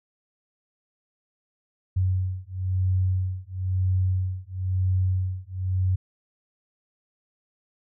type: beating tone pair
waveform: sine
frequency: 92.5 / 93.5 Hz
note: F#2 / F#2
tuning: 0 / +19 cents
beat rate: 1 Hz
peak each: -25 dBFS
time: 1.96-5.96 s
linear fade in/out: 10 ms
effects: none